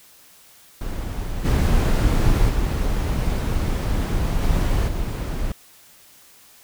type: noise with level steps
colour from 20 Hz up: brown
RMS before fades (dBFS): -27 / -17 / -21 / -19 / -25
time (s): 0.81-5.52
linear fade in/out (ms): 2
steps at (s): 1.44 / 2.48 / 4.41 / 4.87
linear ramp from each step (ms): 20
effects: white hiss -50 dBFS RMS until 6.63 s